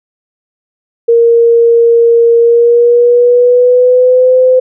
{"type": "tone with pitch glide", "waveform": "sine", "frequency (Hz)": [466.2, 511.3], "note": ["A#4", "C5"], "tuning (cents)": [0, -40], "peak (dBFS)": -3, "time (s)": [1.08, 4.6], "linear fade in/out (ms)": 10, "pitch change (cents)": 160, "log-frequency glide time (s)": [2.38, 4.37], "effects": []}